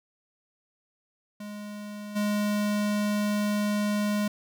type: tone with level steps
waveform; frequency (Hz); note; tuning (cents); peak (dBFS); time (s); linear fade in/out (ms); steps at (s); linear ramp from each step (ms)
square; 207.7; G#3; 0; -37 / -25; 1.4-4.28; 5; 2.15; 20
effects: none